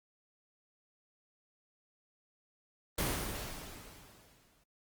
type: noise with exponential decay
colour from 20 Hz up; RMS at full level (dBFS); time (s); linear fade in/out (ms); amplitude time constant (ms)
pink; -31; 2.98-4.64; 5; 360
effects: Opus 24 kbps